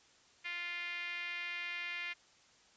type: tone with band-pass filter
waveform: 5% pulse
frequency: 349.2 Hz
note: F4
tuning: in tune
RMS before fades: -41 dBFS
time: 0.44-2.14 s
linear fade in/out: 20 ms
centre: 2200 Hz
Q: 3.8
effects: white hiss -65 dBFS RMS until 2.76 s + resampled to 16000 Hz